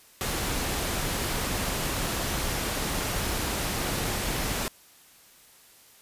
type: noise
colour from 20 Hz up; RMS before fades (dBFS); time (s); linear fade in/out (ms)
pink; -29; 0.21-4.68; 0
effects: white hiss -55 dBFS RMS until 6.01 s + resampled to 32000 Hz